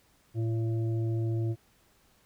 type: harmonic tone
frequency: 113.1 Hz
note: A2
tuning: 48 cents sharp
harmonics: 1 / 3 / 5 / 6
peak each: -27 / -35 / -49 / -50 dBFS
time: 0.34-1.56 s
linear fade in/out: 50 ms
effects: pink hiss -65 dBFS RMS until 2.25 s